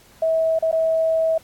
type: tone with dropouts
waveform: sine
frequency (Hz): 647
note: E5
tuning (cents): -32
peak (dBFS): -16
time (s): 0.22-1.38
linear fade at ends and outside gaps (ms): 5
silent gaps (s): 0.589-0.624 / 0.715-0.726
effects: pink hiss -51 dBFS RMS until 1.43 s + AAC 64 kbps